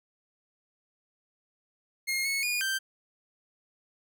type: tone with pitch steps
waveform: sawtooth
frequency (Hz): 2141 / 2197 / 2443 / 1565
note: C7 / C#7 / D#7 / G6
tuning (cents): +39 / -16 / -32 / -3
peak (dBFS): -24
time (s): 2.07-2.79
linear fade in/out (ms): 20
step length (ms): 180
effects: none